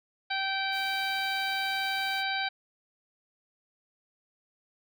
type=harmonic tone; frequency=776 Hz; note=G5; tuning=18 cents flat; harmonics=1 / 2 / 3 / 4 / 5 / 6; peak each=-33 / -33 / -35 / -39 / -36 / -40 dBFS; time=0.3-2.49 s; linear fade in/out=10 ms
type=noise; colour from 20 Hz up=white; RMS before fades=-48 dBFS; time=0.71-2.24 s; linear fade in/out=50 ms
effects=none